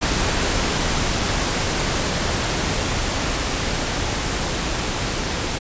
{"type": "noise with level ramp", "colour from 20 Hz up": "pink", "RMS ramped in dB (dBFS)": [-20, -24], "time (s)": [0.01, 5.59], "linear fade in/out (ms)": 20, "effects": ["resampled to 16000 Hz"]}